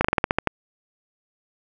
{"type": "slowing click train", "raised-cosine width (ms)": 0.5, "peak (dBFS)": -3, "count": 9, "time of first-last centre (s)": [0.01, 0.473], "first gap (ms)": 35, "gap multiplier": 1.14, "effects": []}